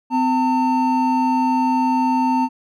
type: tone pair together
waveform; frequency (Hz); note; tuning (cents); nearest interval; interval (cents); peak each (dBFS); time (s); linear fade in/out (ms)
triangle; 256.2 / 900; C4 / A5; -36 / +39; octave + minor seventh; 2175; -16; 0.1-2.49; 50
effects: none